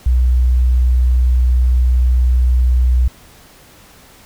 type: tone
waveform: sine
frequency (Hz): 62.1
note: B1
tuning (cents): +10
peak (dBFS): -9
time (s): 0.06-3.08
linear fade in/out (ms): 5
effects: pink hiss -44 dBFS RMS until 4.25 s